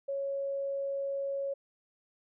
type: tone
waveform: sine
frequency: 553 Hz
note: C#5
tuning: 4 cents flat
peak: -31 dBFS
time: 0.08-1.54 s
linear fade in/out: 10 ms
effects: none